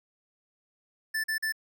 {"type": "tone bursts", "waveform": "square", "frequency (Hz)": 1760, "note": "A6", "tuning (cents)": 0, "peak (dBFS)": -28, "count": 3, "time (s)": [1.14, 1.524], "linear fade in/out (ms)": 10, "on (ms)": 100, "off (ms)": 42, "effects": []}